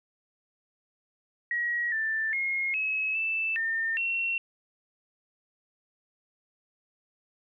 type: tone with pitch steps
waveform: sine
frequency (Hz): 1905 / 1773 / 2151 / 2572 / 2644 / 1810 / 2722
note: A#6 / A6 / C7 / E7 / E7 / A6 / F7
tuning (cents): +37 / +13 / +47 / -43 / +5 / +48 / -45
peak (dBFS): -26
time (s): 1.51-4.38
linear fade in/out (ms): 2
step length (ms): 410
effects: none